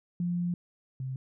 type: tone pair in turn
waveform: sine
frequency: 175 / 131.1 Hz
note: F3 / C3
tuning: +4 / +4 cents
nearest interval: perfect fourth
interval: 500 cents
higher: first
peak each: -27 / -32 dBFS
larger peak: first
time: 0.2-0.54 / 1-1.16 s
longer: first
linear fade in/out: 2 ms
effects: none